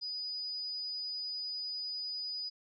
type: tone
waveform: sine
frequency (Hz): 4955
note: D#8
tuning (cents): -8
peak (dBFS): -36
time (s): 0.01-2.5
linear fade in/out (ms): 20
effects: none